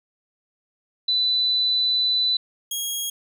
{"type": "tone pair in turn", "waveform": ["sine", "15% pulse"], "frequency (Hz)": [3991, 3285], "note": ["B7", "G#7"], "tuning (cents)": [17, -20], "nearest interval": "minor third", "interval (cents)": 337, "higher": "first", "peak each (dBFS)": -18, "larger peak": "neither", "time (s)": [[1.08, 2.37], [2.71, 3.1]], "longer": "first", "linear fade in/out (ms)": 5, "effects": []}